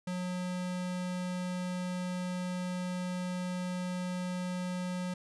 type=tone; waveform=square; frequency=181 Hz; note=F#3; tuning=38 cents flat; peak=-34 dBFS; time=0.07-5.14 s; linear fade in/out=5 ms; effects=resampled to 24000 Hz